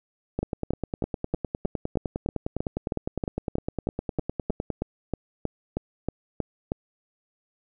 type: two click trains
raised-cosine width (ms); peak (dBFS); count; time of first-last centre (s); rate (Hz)
2; -14 / -13; 43 / 21; 0.43-4.703 / 0.39-6.719; 9.83 / 3.16
effects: none